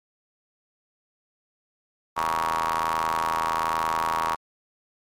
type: ring-modulated tone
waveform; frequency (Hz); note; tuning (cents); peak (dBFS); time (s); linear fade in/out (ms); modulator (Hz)
sawtooth; 81.2; E2; -26; -16; 2.16-4.36; 20; 1030
effects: MP3 64 kbps